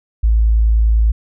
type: tone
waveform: sine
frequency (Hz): 55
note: A1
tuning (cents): 0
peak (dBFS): -9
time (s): 0.23-1.12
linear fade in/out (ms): 10
effects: none